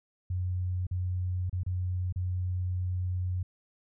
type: tone with dropouts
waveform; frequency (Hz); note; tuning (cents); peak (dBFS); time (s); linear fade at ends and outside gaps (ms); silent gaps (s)
sine; 90.9; F#2; -30; -28; 0.3-3.43; 5; 0.868-0.911 / 1.497-1.528 / 1.634-1.663 / 2.125-2.159
effects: none